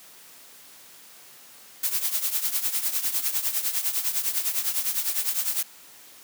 blue noise with tremolo, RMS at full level -23 dBFS, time 1.83-5.63 s, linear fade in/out 5 ms, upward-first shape triangle, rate 9.9 Hz, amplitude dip 80%, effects white hiss -49 dBFS RMS until 6.23 s + high-pass 150 Hz 12 dB/octave

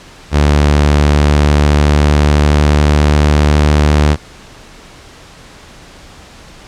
sawtooth tone with pitch glide, 73.42 to 74.57 Hz, D2 to D2, 0 to +27 cents, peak -3 dBFS, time 0.31-4.17 s, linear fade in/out 50 ms, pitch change +27 cents, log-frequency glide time 1.02-3.76 s, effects pink hiss -37 dBFS RMS until 6.67 s + low-pass 7000 Hz 12 dB/octave

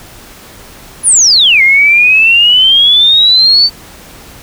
sine exponential two-way sweep, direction down then up, 10548 to 2100 to 4589 Hz, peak -3 dBFS, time 1.03-3.7 s, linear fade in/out 50 ms, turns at 1.62 s, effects pink hiss -34 dBFS RMS until 4.42 s

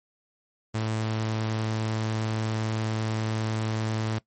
sawtooth tone, 110 Hz, A2, in tune, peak -22 dBFS, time 0.74-4.19 s, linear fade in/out 10 ms, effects noise-tail reverb RT60 0.1 s tail -20 dB re dry + MP3 32 kbps

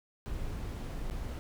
brown noise with dropouts, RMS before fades -37 dBFS, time 0.26-1.39 s, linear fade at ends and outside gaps 0 ms, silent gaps 1.099-1.109 s, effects none

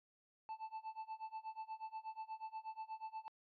triangle tone with tremolo, 880 Hz, A5, in tune, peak -40 dBFS, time 0.49-3.28 s, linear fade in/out 0 ms, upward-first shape sine, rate 8.3 Hz, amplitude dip 95%, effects resampled to 11025 Hz

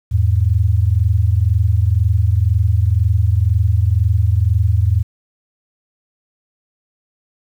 sine tone pair together, 83.4 / 105.4 Hz, E2 / G#2, +21 / +26 cents, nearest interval major third, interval 405 cents, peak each -14 dBFS, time 0.11-5.03 s, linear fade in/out 20 ms, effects 8-bit

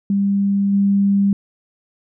sine tone with level steps, 199 Hz, G3, 26 cents sharp, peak -14 / -12 dBFS, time 0.1-1.33 s, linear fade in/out 2 ms, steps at 0.72 s, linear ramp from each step 20 ms, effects none

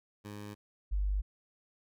15% pulse / sine tone pair in turn, 103.4 / 49.39 Hz, G#2 / G1, -7 / +14 cents, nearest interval octave + minor second, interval 1279 cents, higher first, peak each -36 / -28 dBFS, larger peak second, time 0.24-0.55 / 0.91-1.22 s, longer neither, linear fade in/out 20 ms, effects none

